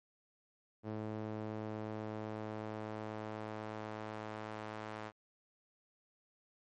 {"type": "tone with band-pass filter sweep", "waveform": "sawtooth", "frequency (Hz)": 108.1, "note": "A2", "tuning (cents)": -30, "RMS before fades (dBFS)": -43, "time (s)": [0.83, 5.12], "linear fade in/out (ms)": 50, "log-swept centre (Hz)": [380, 1100], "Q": 0.72, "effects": ["MP3 48 kbps"]}